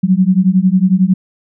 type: beating tone pair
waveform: sine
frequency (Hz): 181.1 / 192.1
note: F#3 / G3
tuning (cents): -37 / -35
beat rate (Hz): 11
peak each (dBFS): -11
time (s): 0.03-1.14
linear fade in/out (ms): 10
effects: none